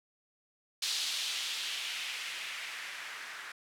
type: noise with low-pass filter sweep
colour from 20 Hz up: violet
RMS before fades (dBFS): -38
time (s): 0.82-3.52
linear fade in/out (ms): 5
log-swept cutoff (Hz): 4100 to 1600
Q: 1.8
effects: none